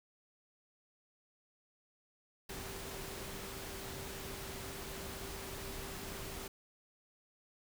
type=tone in noise; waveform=sine; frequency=389.5 Hz; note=G4; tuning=11 cents flat; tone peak=-51 dBFS; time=2.49-6.48 s; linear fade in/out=5 ms; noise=pink; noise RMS=-45 dBFS; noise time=2.49-6.48 s; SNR=-9 dB; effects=none

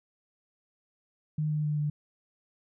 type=tone with pitch steps; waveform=sine; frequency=152.9 / 151.41 / 149.93 / 148.46 Hz; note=D#3 / D#3 / D3 / D3; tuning=-30 / -47 / +36 / +19 cents; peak=-26 dBFS; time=1.38-1.9 s; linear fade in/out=5 ms; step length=130 ms; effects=none

